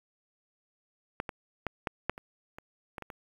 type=clicks; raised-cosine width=0.5 ms; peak=-16 / -20 / -16 / -15 / -12 / -28 / -28 / -23 / -25 / -27 dBFS; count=10; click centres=1.201 / 1.292 / 1.667 / 1.872 / 2.096 / 2.179 / 2.585 / 2.982 / 3.023 / 3.102 s; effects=8-bit